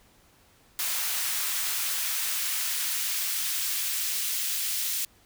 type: noise with high-pass filter sweep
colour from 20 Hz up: white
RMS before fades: -29 dBFS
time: 0.79-5.05 s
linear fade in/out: 2 ms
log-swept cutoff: 1000 to 2600 Hz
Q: 0.74
effects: pink hiss -60 dBFS RMS until 5.25 s